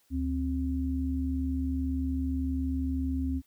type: tone pair together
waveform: sine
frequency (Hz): 73.94 / 263.7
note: D2 / C4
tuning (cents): +12 / +14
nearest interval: octave + minor seventh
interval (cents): 2202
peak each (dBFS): -30 / -30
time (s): 0.1-3.42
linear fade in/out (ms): 50
effects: white hiss -68 dBFS RMS until 3.46 s